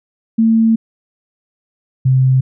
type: tone pair in turn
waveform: sine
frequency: 224.9 / 130.59 Hz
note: A3 / C3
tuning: +38 / -3 cents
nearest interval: major sixth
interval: 941 cents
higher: first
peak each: -8 dBFS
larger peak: neither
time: 0.38-0.76 / 2.05-2.41 s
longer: first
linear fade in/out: 10 ms
effects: none